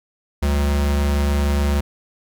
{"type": "tone pair together", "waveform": "square", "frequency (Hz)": [71.91, 189], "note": ["D2", "F#3"], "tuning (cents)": [-36, 37], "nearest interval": "octave + perfect fourth", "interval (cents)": 1673, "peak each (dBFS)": [-17, -29], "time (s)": [0.42, 1.81], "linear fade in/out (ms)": 10, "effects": []}